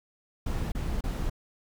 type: noise bursts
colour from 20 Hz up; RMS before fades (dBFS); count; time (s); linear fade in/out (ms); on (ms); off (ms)
brown; -30; 3; 0.46-1.298; 5; 260; 29
effects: none